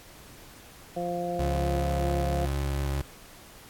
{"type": "harmonic tone", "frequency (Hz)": 174.61, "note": "F3", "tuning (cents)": 0, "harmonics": [1, 2, 3, 4], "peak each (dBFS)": [-35, -35, -33, -32], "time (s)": [0.96, 2.46], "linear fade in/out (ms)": 10}
{"type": "tone with vibrato", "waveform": "30% pulse", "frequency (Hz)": 69.3, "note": "C#2", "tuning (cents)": 0, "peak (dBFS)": -24, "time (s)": [1.39, 3.02], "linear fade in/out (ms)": 5, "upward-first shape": "sine", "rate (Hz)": 4.4, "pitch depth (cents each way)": 15}
{"effects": ["pink hiss -50 dBFS RMS until 3.69 s", "AAC 64 kbps"]}